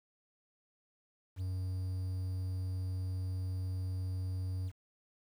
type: tone with quantisation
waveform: triangle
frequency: 92.8 Hz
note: F#2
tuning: 6 cents sharp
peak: -32 dBFS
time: 1.36-4.72 s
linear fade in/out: 50 ms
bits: 10
effects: none